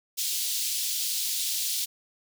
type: high-pass noise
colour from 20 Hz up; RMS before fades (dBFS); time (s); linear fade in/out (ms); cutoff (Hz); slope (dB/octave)
pink; -29; 0.17-1.86; 20; 3500; 24
effects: none